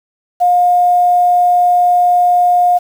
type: tone with quantisation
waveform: sine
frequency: 712 Hz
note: F5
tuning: 33 cents sharp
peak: -7 dBFS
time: 0.4-2.79 s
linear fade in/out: 20 ms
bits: 6
effects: none